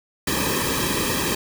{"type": "noise with comb filter", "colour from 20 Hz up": "pink", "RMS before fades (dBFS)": -23, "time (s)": [0.27, 1.35], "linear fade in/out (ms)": 5, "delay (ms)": 1.4, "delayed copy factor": -0.85, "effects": []}